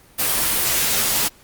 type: noise with comb filter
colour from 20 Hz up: white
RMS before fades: -19 dBFS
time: 0.18-1.29 s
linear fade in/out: 20 ms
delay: 11 ms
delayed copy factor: -0.85
effects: pink hiss -50 dBFS RMS until 1.43 s + Opus 32 kbps